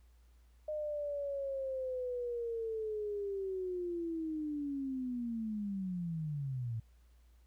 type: linear sweep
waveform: sine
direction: down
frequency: 613 to 109.4 Hz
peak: -35 dBFS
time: 0.68-6.8 s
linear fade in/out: 5 ms
effects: added 59 Hz sine -60 dBFS peak until 7.46 s + pink hiss -75 dBFS RMS until 7.46 s